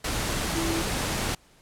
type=tone in noise; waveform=sine; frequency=330.3 Hz; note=E4; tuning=4 cents sharp; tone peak=-27 dBFS; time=0.55-0.82 s; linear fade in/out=5 ms; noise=pink; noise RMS=-28 dBFS; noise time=0.04-1.35 s; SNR=-2 dB; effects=pink hiss -58 dBFS RMS until 1.61 s + low-pass 11000 Hz 12 dB/octave